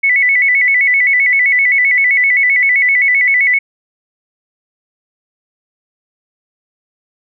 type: tone with vibrato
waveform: sine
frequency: 2093 Hz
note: C7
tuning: in tune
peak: -8 dBFS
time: 0.03-3.59 s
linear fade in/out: 10 ms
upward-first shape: square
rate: 7.7 Hz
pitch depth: 89 cents each way
effects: none